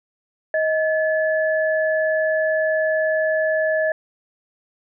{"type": "tone pair together", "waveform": "sine", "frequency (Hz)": [629.9, 1721], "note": ["D#5", "A6"], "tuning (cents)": [21, -39], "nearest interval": "octave + perfect fourth", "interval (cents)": 1740, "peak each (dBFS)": [-18, -23], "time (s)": [0.54, 3.92], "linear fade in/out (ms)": 2, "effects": []}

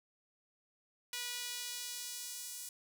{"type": "tone with high-pass filter sweep", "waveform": "sawtooth", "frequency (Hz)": 487.3, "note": "B4", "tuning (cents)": -23, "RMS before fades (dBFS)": -43, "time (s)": [1.13, 2.69], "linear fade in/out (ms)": 2, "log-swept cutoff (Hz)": [2700, 7400], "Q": 0.89, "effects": []}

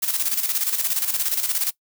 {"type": "noise with tremolo", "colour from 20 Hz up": "blue", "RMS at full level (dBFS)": -21, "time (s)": [0.02, 1.71], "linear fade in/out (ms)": 10, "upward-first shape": "square", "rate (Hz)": 17, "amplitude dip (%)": 60, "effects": ["noise-tail reverb RT60 0.1 s tail -21 dB re dry"]}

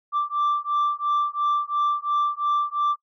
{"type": "beating tone pair", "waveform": "sine", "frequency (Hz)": [1173, 1175.9], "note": ["D6", "D6"], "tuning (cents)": [-2, 2], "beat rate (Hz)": 2.9, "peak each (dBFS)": -22, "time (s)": [0.12, 2.96], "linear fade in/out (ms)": 50, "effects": ["noise-tail reverb RT60 0.1 s tail -23 dB re dry", "tanh soft clip ceiling -17 dBFS"]}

